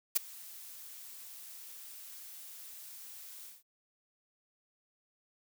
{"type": "noise with ADSR envelope", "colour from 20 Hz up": "blue", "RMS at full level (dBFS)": -25, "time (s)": [0.15, 3.63], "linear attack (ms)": 16, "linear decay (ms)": 12, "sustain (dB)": -24, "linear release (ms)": 170, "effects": []}